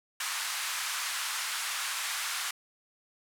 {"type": "band-pass noise", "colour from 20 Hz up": "pink", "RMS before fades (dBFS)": -34, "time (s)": [0.2, 2.51], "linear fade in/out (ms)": 5, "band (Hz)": [1100, 12000], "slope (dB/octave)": 24, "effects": []}